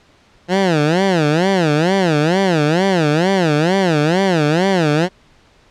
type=tone with vibrato; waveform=15% pulse; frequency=170 Hz; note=F3; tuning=46 cents flat; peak=-6 dBFS; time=0.48-5.09 s; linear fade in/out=50 ms; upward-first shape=sine; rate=2.2 Hz; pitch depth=250 cents each way; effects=pink hiss -51 dBFS RMS until 5.7 s + low-pass 5000 Hz 12 dB/octave